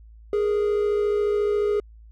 triangle tone pair together, 414.5 / 468.7 Hz, G#4 / A#4, -3 / +9 cents, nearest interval major second, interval 212 cents, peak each -18 / -27 dBFS, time 0.33-1.8 s, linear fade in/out 2 ms, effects added 55 Hz sine -44 dBFS peak until 2.11 s

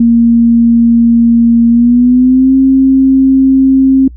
sine tone with pitch glide, 233.1 to 266.2 Hz, A#3 to C4, 0 to +30 cents, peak -3 dBFS, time 0-4.08 s, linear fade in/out 5 ms, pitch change +230 cents, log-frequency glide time 1.69-2.55 s, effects noise-tail reverb RT60 0.1 s tail -24 dB re dry + added 60 Hz sine -27 dBFS peak until 4.16 s

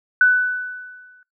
sine tone with exponential decay, 1494 Hz, F#6, 16 cents sharp, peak -8 dBFS, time 0.21-1.23 s, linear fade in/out 2 ms, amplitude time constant 220 ms, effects noise-tail reverb RT60 0.2 s tail -24 dB re dry

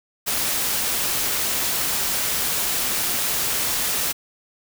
white noise, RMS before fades -23 dBFS, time 0.26-4.13 s, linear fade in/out 20 ms, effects none

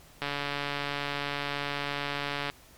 click train, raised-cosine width 0.3 ms, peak -15 dBFS, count 327, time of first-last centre 0.22-2.5 s, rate 143 Hz, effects pink hiss -55 dBFS RMS until 2.77 s + MP3 96 kbps

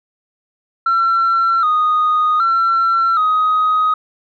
sine tone with pitch steps, 1353 / 1239 / 1352 / 1256 Hz, E6 / D#6 / E6 / D#6, +45 / -8 / +43 / +16 cents, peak -10 dBFS, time 0.86-3.94 s, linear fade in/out 5 ms, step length 770 ms, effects tanh soft clip ceiling -9 dBFS

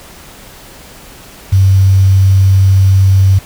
sine tone with quantisation, 96.1 Hz, G2, 34 cents flat, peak -4 dBFS, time 1.52-3.39 s, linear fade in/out 10 ms, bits 5, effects pink hiss -35 dBFS RMS until 3.45 s

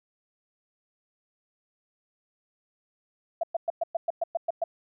sine tone bursts, 671 Hz, E5, 31 cents sharp, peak -23 dBFS, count 10, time 3.41-4.64 s, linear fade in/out 5 ms, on 24 ms, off 110 ms, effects none

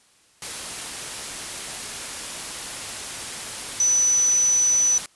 sine tone in noise, 5980 Hz, F#8, 17 cents sharp, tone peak -16 dBFS, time 3.8-4.98 s, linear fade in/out 2 ms, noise white, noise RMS -32 dBFS, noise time 0.42-5.06 s, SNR +13 dB, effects white hiss -58 dBFS RMS until 5.15 s + resampled to 24000 Hz

